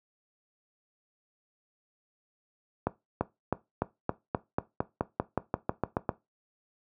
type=accelerating click train; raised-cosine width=1 ms; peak=-12 dBFS; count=16; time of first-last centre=2.87-6.092 s; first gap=340 ms; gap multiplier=0.93; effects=noise-tail reverb RT60 0.2 s tail -17 dB re dry + high-pass 80 Hz 12 dB/octave